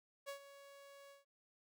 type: tone with ADSR envelope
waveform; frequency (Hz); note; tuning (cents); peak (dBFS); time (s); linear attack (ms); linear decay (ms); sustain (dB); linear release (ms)
sawtooth; 559; C#5; +14; -39; 0.26-1.25; 29; 98; -14; 150
effects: none